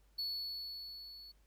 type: tone with level ramp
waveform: triangle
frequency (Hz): 4416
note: C#8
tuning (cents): -7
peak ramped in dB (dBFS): -34 to -50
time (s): 0.18-1.32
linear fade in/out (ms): 10
effects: added 50 Hz sine -65 dBFS peak until 1.46 s + pink hiss -75 dBFS RMS until 1.46 s